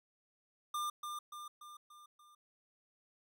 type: tone with echo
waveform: square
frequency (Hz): 1199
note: D6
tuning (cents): +36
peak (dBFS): -36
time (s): 0.74-0.9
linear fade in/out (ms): 5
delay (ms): 290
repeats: 5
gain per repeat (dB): -5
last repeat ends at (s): 2.35
effects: none